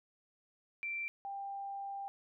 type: tone pair in turn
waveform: sine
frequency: 2349 / 793 Hz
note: D7 / G5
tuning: 0 / +20 cents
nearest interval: octave + perfect fifth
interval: 1880 cents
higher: first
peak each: -36 / -39 dBFS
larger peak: first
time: 0.83-1.08 / 1.25-2.08 s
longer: second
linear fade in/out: 0 ms
effects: none